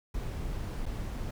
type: noise with dropouts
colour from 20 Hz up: brown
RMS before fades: -35 dBFS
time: 0.14-1.31 s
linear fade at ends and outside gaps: 5 ms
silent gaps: 0.858-0.862 s
effects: none